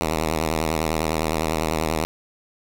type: tone with vibrato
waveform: 5% pulse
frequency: 79.3 Hz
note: D#2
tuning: 33 cents sharp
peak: -10 dBFS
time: 0.01-2.05 s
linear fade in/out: 0 ms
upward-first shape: square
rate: 10 Hz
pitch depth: 66 cents each way
effects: 8-bit